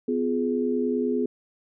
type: chord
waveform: sine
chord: F diminished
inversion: second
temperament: just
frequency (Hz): 251.4 / 349.2 / 419.1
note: Cb4 / F4 / Ab4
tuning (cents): +31 / 0 / +16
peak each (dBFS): -25 / -30 / -26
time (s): 0.08-1.26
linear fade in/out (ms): 5
effects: none